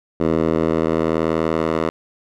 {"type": "tone with band-pass filter sweep", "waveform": "10% pulse", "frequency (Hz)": 80.6, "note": "E2", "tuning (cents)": -38, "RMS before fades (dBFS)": -19, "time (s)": [0.2, 1.9], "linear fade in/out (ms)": 5, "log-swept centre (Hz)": [400, 720], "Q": 0.82, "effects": []}